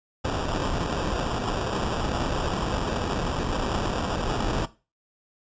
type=noise with sample-and-hold; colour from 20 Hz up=pink; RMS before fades=-27 dBFS; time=0.24-4.66 s; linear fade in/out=10 ms; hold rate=2100 Hz; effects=noise-tail reverb RT60 0.3 s tail -17 dB re dry + resampled to 16000 Hz